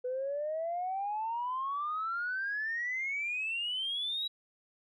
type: exponential sweep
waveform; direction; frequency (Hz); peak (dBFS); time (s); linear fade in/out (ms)
sine; up; 493.9 to 3900; -31; 0.04-4.28; 10
effects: tanh soft clip ceiling -27 dBFS